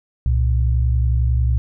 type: tone pair together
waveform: sine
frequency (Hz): 65.49 / 116.54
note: C2 / A#2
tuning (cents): +2 / 0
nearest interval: minor seventh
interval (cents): 998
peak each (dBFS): -15 / -20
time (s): 0.26-1.58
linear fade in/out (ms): 0
effects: none